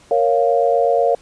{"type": "chord", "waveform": "sine", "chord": "Bb minor", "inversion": "none", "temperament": "equal", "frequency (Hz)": [466.2, 554.4, 698.5], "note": ["Bb4", "Db5", "F5"], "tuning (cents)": [0, 0, 0], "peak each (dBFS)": -17, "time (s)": [0.11, 1.15], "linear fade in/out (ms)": 2, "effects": ["pink hiss -49 dBFS RMS until 1.21 s", "resampled to 22050 Hz"]}